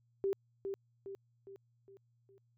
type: tone with echo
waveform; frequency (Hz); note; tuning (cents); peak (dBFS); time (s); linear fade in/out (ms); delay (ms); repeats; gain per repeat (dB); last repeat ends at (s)
sine; 392; G4; 0; -30; 0.24-0.33; 0; 410; 5; -6; 2.38
effects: added 118 Hz sine -70 dBFS peak until 2.57 s